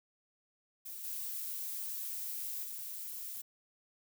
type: noise with level steps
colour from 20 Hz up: violet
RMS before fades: -45 / -40 / -43 dBFS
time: 0.85-3.42 s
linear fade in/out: 10 ms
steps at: 1.03 / 2.63 s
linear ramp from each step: 20 ms
effects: none